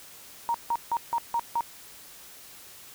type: tone bursts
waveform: sine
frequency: 936 Hz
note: A#5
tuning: 7 cents sharp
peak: -23 dBFS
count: 6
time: 0.49-1.608 s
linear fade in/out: 0 ms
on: 53 ms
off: 160 ms
effects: white hiss -48 dBFS RMS until 2.94 s